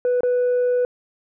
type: tone with dropouts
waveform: sine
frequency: 493.9 Hz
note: B4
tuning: in tune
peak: -14 dBFS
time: 0.05-0.85 s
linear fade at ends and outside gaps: 1 ms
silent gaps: 0.207-0.233 s
effects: tanh soft clip ceiling -15 dBFS